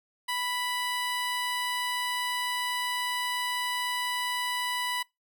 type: tone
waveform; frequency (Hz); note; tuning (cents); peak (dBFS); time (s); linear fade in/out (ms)
15% pulse; 987.8; B5; 0; -22; 0.28-5.03; 10
effects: noise-tail reverb RT60 0.2 s tail -24 dB re dry